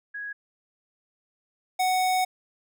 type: tone pair in turn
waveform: sine / square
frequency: 1661.2 / 742.1 Hz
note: G#6 / F#5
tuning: 0 / +5 cents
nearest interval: octave + major second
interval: 1395 cents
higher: first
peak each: -32 / -22 dBFS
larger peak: second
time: 0.14-0.33 / 1.79-2.25 s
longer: second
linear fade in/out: 10 ms
effects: none